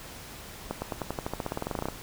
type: accelerating click train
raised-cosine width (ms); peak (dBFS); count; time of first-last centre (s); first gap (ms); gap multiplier
1; -16; 20; 0.71-1.886; 110; 0.93
effects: pink hiss -44 dBFS RMS until 2.02 s